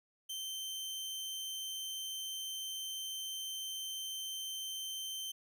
sawtooth tone, 3107 Hz, G7, 16 cents flat, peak -36 dBFS, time 0.29-5.32 s, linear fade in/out 10 ms, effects none

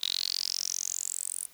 10% pulse tone with high-pass filter sweep, 45.08 Hz, F#1, 44 cents flat, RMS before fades -33 dBFS, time 0.01-1.47 s, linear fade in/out 20 ms, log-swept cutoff 3700 to 9600 Hz, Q 8.7, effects white hiss -57 dBFS RMS until 1.53 s

